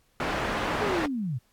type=low-pass noise; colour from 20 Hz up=white; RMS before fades=-29 dBFS; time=0.2-1.06 s; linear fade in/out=2 ms; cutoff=1400 Hz; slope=12 dB/octave
type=linear sweep; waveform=sine; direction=down; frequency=440 to 109.6 Hz; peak=-27 dBFS; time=0.8-1.39 s; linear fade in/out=20 ms
effects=pink hiss -67 dBFS RMS until 1.52 s + AAC 64 kbps